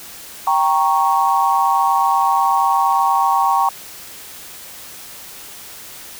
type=chord; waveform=sine; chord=G diminished; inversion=none; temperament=equal with one note detuned; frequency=784 / 932.3 / 1104.9 Hz; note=G5 / Bb5 / Db6; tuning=0 / 0 / -6 cents; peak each=-17 dBFS; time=0.47-3.69 s; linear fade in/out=2 ms; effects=white hiss -36 dBFS RMS until 6.19 s